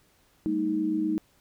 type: tone cluster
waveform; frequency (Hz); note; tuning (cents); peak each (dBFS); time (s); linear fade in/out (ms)
sine; 196.8 / 225.1 / 313.7; G3 / A3 / D#4; +7 / +40 / +14; -33 / -33 / -25; 0.46-1.18; 0
effects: pink hiss -64 dBFS RMS until 1.4 s